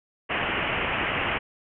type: low-pass noise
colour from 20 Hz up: white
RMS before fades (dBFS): -27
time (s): 0.29-1.39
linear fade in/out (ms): 20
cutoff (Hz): 3000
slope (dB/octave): 96
effects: none